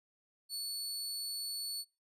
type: tone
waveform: sawtooth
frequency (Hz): 4435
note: C#8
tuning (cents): 0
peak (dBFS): -34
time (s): 0.49-1.85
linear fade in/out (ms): 50
effects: noise-tail reverb RT60 0.3 s tail -26 dB re dry + resampled to 32000 Hz